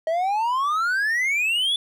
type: exponential sweep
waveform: triangle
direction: up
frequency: 630 to 3500 Hz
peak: -18 dBFS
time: 0.07-1.76 s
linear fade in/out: 2 ms
effects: none